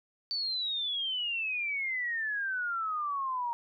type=exponential sweep; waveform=sine; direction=down; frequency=4575 to 932.3 Hz; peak=-30 dBFS; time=0.31-3.53 s; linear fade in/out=0 ms; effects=none